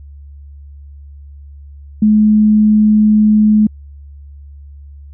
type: tone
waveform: sine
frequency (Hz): 213.2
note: G#3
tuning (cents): +46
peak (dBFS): -6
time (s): 2.02-3.67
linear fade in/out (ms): 5
effects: added 71 Hz sine -32 dBFS peak until 5.13 s